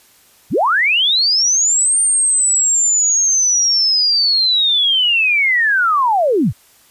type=linear two-way sweep; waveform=sine; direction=up then down; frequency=68.2 to 8870 to 68.2 Hz; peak=-11 dBFS; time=0.5-6.53 s; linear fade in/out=50 ms; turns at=1.99 s; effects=white hiss -50 dBFS RMS until 6.9 s + resampled to 32000 Hz